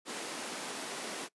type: high-pass noise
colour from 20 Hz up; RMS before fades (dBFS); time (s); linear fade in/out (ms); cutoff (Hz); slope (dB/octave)
pink; -40; 0.05-1.29; 50; 230; 24
effects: noise-tail reverb RT60 0.1 s tail -21 dB re dry + resampled to 24000 Hz